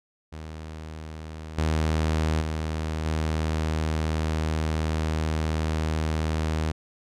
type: tone with level steps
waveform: sawtooth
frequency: 78.6 Hz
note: D#2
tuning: 18 cents sharp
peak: -32 / -18 / -23 / -20 dBFS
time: 0.32-6.72 s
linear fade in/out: 10 ms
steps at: 1.58 / 2.41 / 3.05 s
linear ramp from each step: 5 ms
effects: low-pass 8000 Hz 12 dB/octave